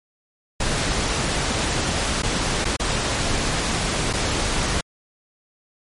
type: noise with dropouts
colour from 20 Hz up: pink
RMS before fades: -22 dBFS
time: 0.6-4.81 s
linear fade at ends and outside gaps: 5 ms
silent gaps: 2.222-2.232 / 2.646-2.652 / 2.766-2.796 / 4.13-4.134 s
effects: low-pass 9000 Hz 12 dB/octave + MP3 48 kbps